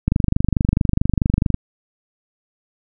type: click train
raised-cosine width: 5 ms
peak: -3 dBFS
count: 37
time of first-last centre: 0.08-1.543 s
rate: 24.6 Hz
effects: none